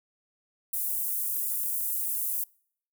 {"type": "high-pass noise", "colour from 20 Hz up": "pink", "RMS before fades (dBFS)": -30, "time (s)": [0.73, 2.44], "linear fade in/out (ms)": 5, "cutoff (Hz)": 11000, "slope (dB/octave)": 24, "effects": ["noise-tail reverb RT60 0.6 s tail -26 dB re dry"]}